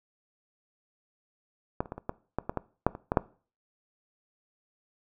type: clicks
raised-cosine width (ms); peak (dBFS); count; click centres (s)
1; -13 / -30 / -21 / -25 / -16 / -14 / -16 / -15 / -7 / -25 / -12 / -6; 12; 1.805 / 1.858 / 1.921 / 1.98 / 2.094 / 2.386 / 2.495 / 2.573 / 2.866 / 2.951 / 3.119 / 3.172
effects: noise-tail reverb RT60 0.4 s tail -20 dB re dry